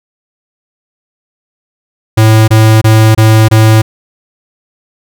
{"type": "tone bursts", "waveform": "square", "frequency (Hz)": 110, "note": "A2", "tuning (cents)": 0, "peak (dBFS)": -3, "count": 5, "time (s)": [2.17, 3.82], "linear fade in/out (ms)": 10, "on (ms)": 310, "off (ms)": 25, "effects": []}